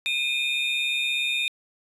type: tone cluster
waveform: triangle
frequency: 2434 / 2571 / 3654 Hz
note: D#7 / E7 / A#7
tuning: -39 / -44 / -35 cents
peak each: -25 / -30 / -25 dBFS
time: 0.06-1.48 s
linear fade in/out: 0 ms
effects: resampled to 32000 Hz